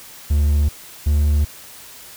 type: tone pair in turn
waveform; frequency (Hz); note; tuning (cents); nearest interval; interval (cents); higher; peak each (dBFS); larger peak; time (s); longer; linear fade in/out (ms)
triangle; 73.42 / 73.93; D2 / D2; 0 / +12; unison; 12; second; -11; neither; 0.3-0.69 / 1.06-1.45; neither; 10
effects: white hiss -40 dBFS RMS until 2.16 s